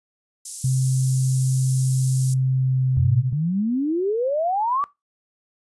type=high-pass noise; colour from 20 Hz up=pink; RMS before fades=-32 dBFS; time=0.45-2.34 s; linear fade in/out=5 ms; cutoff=6500 Hz; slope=24 dB/octave
type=tone with pitch glide; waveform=sine; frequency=130.81 to 128.86 Hz; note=C3 to C3; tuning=0 to -26 cents; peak=-17 dBFS; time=0.64-3.33 s; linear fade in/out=5 ms; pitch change=-26 cents; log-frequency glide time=2.56-3.14 s
type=exponential sweep; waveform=sine; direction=up; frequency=84.5 to 1174.7 Hz; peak=-19 dBFS; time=2.97-4.84 s; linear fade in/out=0 ms
effects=noise-tail reverb RT60 0.2 s tail -20 dB re dry + resampled to 24000 Hz